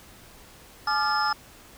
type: tone cluster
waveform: sine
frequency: 851 / 1196 / 1391 / 1731 / 5160 Hz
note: G#5 / D6 / F6 / A6 / E8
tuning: +42 / +31 / -7 / -29 / -38 cents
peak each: -26 / -26 / -27 / -35 / -29 dBFS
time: 0.87-1.33 s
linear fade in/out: 5 ms
effects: tanh soft clip ceiling -14 dBFS + pink hiss -50 dBFS RMS until 1.77 s

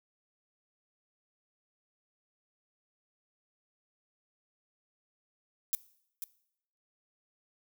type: noise with echo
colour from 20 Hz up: violet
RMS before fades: -29 dBFS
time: 5.73-5.75 s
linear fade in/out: 0 ms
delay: 490 ms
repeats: 1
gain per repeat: -9 dB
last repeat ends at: 6.24 s
effects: noise-tail reverb RT60 0.7 s tail -20 dB re dry

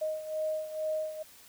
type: beating tone pair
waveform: sine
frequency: 622.3 / 624.5 Hz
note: D#5 / D#5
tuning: 0 / +6 cents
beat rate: 2.2 Hz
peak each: -32 / -37 dBFS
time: 0.01-1.23 s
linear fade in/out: 10 ms
effects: white hiss -55 dBFS RMS until 1.48 s

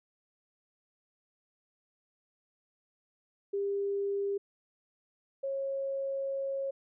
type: tone pair in turn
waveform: sine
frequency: 399.6 / 545.4 Hz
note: G4 / C#5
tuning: +33 / -28 cents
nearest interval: perfect fourth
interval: 539 cents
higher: second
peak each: -29 / -31 dBFS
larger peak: first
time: 3.53-4.38 / 5.43-6.71 s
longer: second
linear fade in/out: 10 ms
effects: none

